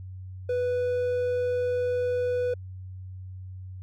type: tone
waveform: triangle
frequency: 493.9 Hz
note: B4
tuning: in tune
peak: -22 dBFS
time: 0.49-2.54 s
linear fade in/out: 5 ms
effects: added 93 Hz sine -37 dBFS peak until 3.82 s